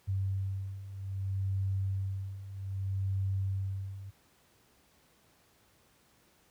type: beating tone pair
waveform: sine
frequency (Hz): 96.3 / 96.93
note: G2 / G2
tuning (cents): -30 / -19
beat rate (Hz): 0.63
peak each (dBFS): -36 / -32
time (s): 0.07-4.11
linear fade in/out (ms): 20
effects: pink hiss -66 dBFS RMS until 6.5 s + high-pass 60 Hz 12 dB/octave